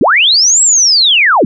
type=linear two-way sweep; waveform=sine; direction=up then down; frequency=155.56 to 7790 to 155.56 Hz; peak=-5 dBFS; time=0.01-1.45 s; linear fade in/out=2 ms; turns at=0.62 s; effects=none